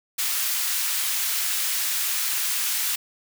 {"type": "high-pass noise", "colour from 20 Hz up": "white", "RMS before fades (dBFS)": -25, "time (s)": [0.18, 2.96], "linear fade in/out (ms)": 10, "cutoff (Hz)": 1400, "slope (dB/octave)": 12, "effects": []}